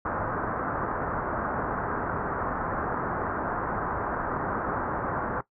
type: low-pass noise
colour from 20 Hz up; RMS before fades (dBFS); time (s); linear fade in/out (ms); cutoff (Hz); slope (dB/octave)
white; -30; 0.05-5.41; 5; 1500; 48
effects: noise-tail reverb RT60 0.1 s tail -17 dB re dry